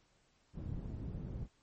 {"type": "low-pass noise", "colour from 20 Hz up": "white", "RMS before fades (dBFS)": -42, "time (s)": [0.53, 1.48], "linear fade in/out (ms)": 50, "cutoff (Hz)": 130, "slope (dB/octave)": 12, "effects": ["pink hiss -72 dBFS RMS until 1.62 s", "MP3 32 kbps"]}